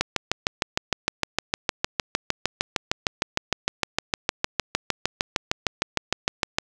click train, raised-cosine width 0.2 ms, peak -3 dBFS, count 44, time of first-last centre 0.01-6.585 s, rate 6.54 Hz, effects none

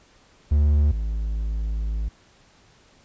triangle tone pair in turn, 73.6 / 53.7 Hz, D2 / A1, +4 / -41 cents, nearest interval perfect fourth, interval 545 cents, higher first, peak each -13 / -21 dBFS, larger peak first, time 0.51-0.92 / 0.92-2.09 s, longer second, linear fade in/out 10 ms, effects pink hiss -56 dBFS RMS until 3.04 s + resampled to 16000 Hz

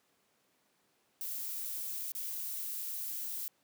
violet noise with dropouts, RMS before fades -39 dBFS, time 1.21-3.48 s, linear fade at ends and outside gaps 0 ms, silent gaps 2.119-2.15 s, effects pink hiss -73 dBFS RMS until 3.63 s + high-pass 200 Hz 12 dB/octave

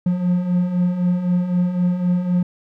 triangle beating tone pair, 175.5 / 179.4 Hz, F3 / F3, +9 / +47 cents, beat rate 3.9 Hz, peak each -22 / -15 dBFS, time 0.06-2.43 s, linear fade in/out 5 ms, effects none

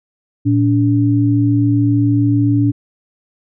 sine tone pair together, 114.2 / 287.3 Hz, A#2 / D4, -35 / -38 cents, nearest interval octave + major third, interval 1597 cents, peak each -13 dBFS, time 0.45-2.72 s, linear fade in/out 20 ms, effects none

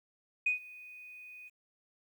sine tone with ADSR envelope, 2489 Hz, D#7, in tune, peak -24 dBFS, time 0.46-1.5 s, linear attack 7 ms, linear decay 120 ms, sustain -23 dB, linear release 28 ms, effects tanh soft clip ceiling -20 dBFS + 11-bit

